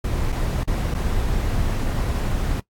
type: noise with dropouts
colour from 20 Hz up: brown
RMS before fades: -22 dBFS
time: 0.04-2.6 s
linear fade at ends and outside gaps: 5 ms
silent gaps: 0.321-0.324 / 0.636-0.675 / 0.942-0.947 s
effects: noise-tail reverb RT60 0.1 s tail -18 dB re dry + AAC 64 kbps